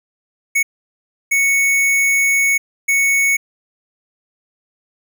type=tone bursts at uneven times; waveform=square; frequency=2217 Hz; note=C#7; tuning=in tune; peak=-13 dBFS; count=3; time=0.55-0.63 / 1.31-2.58 / 2.88-3.37 s; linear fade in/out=10 ms; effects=none